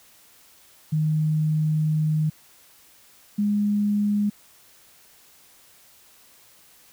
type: tone pair in turn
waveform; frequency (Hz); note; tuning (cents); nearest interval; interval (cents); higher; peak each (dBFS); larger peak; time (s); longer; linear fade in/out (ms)
sine; 154.8 / 206.3; D#3 / G#3; -9 / -11; perfect fourth; 498; second; -19; neither; 0.92-2.3 / 3.38-4.3; first; 10
effects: white hiss -54 dBFS RMS until 6.92 s